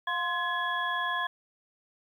sine tone cluster, 708 / 1045 / 1695 / 3345 Hz, F5 / C6 / G#6 / G#7, +23 / -2 / +35 / +12 cents, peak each -37 / -31 / -31 / -38 dBFS, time 0.07-1.27 s, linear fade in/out 5 ms, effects 10-bit

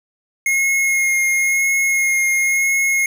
square tone with vibrato, 2153 Hz, C7, 49 cents sharp, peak -15 dBFS, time 0.46-3.06 s, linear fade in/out 2 ms, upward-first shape sine, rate 0.97 Hz, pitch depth 13 cents each way, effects none

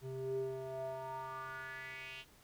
square tone with band-pass filter sweep, 131.7 Hz, C3, 12 cents sharp, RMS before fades -43 dBFS, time 0.01-2.25 s, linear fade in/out 50 ms, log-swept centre 270 to 3000 Hz, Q 4.9, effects pink hiss -64 dBFS RMS until 2.43 s

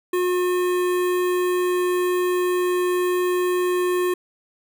square tone with notch filter, 360.1 Hz, F#4, 47 cents flat, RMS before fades -21 dBFS, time 0.13-4.14 s, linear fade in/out 5 ms, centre 5100 Hz, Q 0.92, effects none

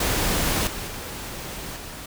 pink noise with level steps, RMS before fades -23 / -32 / -34 / -37 dBFS, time 0-2.06 s, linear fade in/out 5 ms, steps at 0.67 / 0.87 / 1.76 s, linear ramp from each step 2 ms, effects none

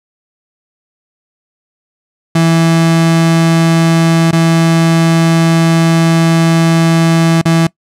35% pulse tone with dropouts, 164.81 Hz, E3, in tune, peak -5 dBFS, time 2.35-7.67 s, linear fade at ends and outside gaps 5 ms, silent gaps 4.312-4.328 / 7.415-7.454 s, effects noise-tail reverb RT60 0.1 s tail -22 dB re dry + low-pass 10000 Hz 12 dB/octave

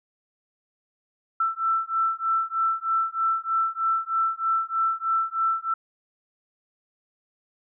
sine beating tone pair, 1331 / 1334.2 Hz, E6 / E6, +16 / +20 cents, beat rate 3.2 Hz, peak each -25 dBFS, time 1.4-5.74 s, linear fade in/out 5 ms, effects none

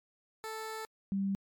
15% pulse / sine tone pair in turn, 440 / 196 Hz, A4 / G3, 0 / 0 cents, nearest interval octave + major second, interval 1400 cents, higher first, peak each -32 / -29 dBFS, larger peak second, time 0.44-0.85 / 1.12-1.35 s, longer first, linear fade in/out 0 ms, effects MP3 96 kbps

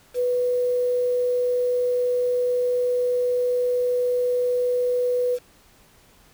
sine tone with quantisation, 493.9 Hz, B4, in tune, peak -19 dBFS, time 0.14-5.39 s, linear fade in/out 50 ms, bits 7, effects pink hiss -55 dBFS RMS until 6.33 s

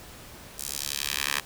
10% pulse tone with high-pass filter sweep, 71 Hz, C#2, 42 cents sharp, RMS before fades -31 dBFS, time 0.58-1.4 s, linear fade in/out 5 ms, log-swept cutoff 7700 to 1600 Hz, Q 0.94, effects pink hiss -46 dBFS RMS until 1.45 s

